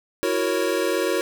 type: chord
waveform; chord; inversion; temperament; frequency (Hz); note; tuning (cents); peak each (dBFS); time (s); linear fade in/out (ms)
square; F# dominant seventh; third; equal; 329.6 / 370 / 466.2 / 554.4; E4 / F#4 / A#4 / C#5; 0 / 0 / 0 / 0; -28 / -26 / -27 / -27; 0.23-1.21; 0
effects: none